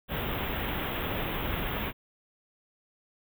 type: band-stop noise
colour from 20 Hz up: pink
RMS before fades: -32 dBFS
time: 0.08-1.93 s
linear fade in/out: 50 ms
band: 3600 to 13000 Hz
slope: 96 dB/octave
effects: none